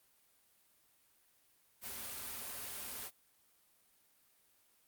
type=noise with comb filter; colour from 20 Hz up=white; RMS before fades=-44 dBFS; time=1.81-3.11 s; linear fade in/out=50 ms; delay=6.2 ms; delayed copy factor=-0.75; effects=white hiss -71 dBFS RMS until 4.87 s + Opus 32 kbps